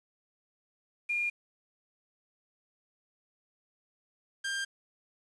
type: tone pair in turn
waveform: sine / sawtooth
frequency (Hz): 2414 / 1593.8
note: D7 / G6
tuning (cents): +47 / +28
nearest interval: perfect fifth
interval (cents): 719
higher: first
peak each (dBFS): -28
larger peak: neither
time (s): 1.09-1.3 / 4.44-4.65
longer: neither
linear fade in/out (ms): 10
effects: resampled to 22050 Hz + 9-bit